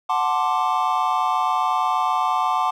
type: chord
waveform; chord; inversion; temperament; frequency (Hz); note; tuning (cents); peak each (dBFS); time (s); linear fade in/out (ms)
triangle; D dominant seventh; first; equal; 740 / 880 / 1046.5 / 1174.7; F#5 / A5 / C6 / D6; 0 / 0 / 0 / 0; -22; 0.09-2.71; 10
effects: none